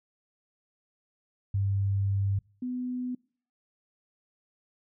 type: tone pair in turn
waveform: sine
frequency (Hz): 98.8 / 250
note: G2 / B3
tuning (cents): +14 / +21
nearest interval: octave + major third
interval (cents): 1607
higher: second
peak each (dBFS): -24 / -30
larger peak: first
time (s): 1.54-2.39 / 2.62-3.15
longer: first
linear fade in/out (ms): 5
effects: noise-tail reverb RT60 0.5 s tail -26 dB re dry